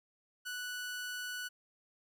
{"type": "tone", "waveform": "sawtooth", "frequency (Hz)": 1480, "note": "F#6", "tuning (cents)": 0, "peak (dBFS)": -35, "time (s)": [0.45, 1.49], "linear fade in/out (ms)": 20, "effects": []}